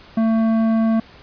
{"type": "tone with tanh clipping", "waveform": "sine", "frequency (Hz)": 223.9, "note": "A3", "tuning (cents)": 30, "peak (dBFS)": -16, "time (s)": [0.17, 1], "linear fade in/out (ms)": 5, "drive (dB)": 12, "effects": ["pink hiss -45 dBFS RMS until 1.22 s", "resampled to 11025 Hz"]}